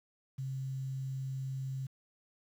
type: tone with quantisation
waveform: sine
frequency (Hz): 133.3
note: C3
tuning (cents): +33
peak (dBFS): -35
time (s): 0.38-1.87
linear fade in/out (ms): 10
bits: 10
effects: none